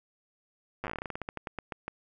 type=slowing click train; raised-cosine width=0.5 ms; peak=-20 dBFS; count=21; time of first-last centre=0.84-1.88 s; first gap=8 ms; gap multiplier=1.17; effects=none